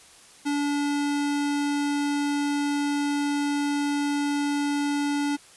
square tone, 288.1 Hz, D4, 33 cents flat, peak -24 dBFS, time 0.45-5.37 s, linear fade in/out 20 ms, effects white hiss -51 dBFS RMS until 5.56 s + resampled to 24000 Hz

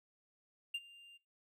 triangle tone with ADSR envelope, 2794 Hz, F7, in tune, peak -32 dBFS, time 0.74-1.18 s, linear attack 7 ms, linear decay 42 ms, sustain -22 dB, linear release 19 ms, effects noise-tail reverb RT60 0.3 s tail -25 dB re dry

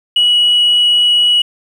sine tone, 2924 Hz, F#7, 21 cents flat, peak -6 dBFS, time 0.16-1.42 s, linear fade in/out 5 ms, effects tanh soft clip ceiling -5 dBFS + 7-bit

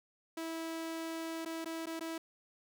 sawtooth tone with dropouts, 326.6 Hz, E4, 16 cents flat, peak -34 dBFS, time 0.37-2.18 s, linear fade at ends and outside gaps 5 ms, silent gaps 1.45-1.458 / 1.646-1.657 / 1.859-1.868 / 1.995-2.008 s, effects none

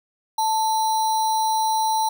sine tone with sample-and-hold, 880 Hz, A5, in tune, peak -18 dBFS, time 0.38-2.09 s, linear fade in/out 5 ms, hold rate 4900 Hz, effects none

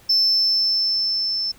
sine tone with level ramp, 5300 Hz, E8, 9 cents sharp, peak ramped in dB -12 to -21 dBFS, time 0.09-1.52 s, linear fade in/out 10 ms, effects tanh soft clip ceiling -12 dBFS + pink hiss -51 dBFS RMS until 1.58 s

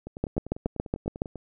two click trains, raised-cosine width 2 ms, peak -24 / -12 dBFS, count 14 / 8, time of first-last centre 0.07-1.357 / 0.24-1.219 s, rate 10.1 / 7.15 Hz, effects none

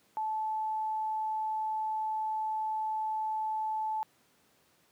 sine tone, 870 Hz, A5, 20 cents flat, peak -30 dBFS, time 0.17-4.03 s, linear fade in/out 0 ms, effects pink hiss -67 dBFS RMS until 4.91 s + high-pass 150 Hz 12 dB/octave

